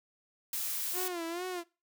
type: noise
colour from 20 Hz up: blue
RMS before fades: -35 dBFS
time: 0.53-1.08 s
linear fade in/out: 2 ms
type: tone with vibrato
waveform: sawtooth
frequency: 349.2 Hz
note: F4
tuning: in tune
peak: -31 dBFS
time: 0.93-1.64 s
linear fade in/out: 50 ms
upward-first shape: sine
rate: 2.3 Hz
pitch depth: 100 cents each way
effects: noise-tail reverb RT60 0.3 s tail -22 dB re dry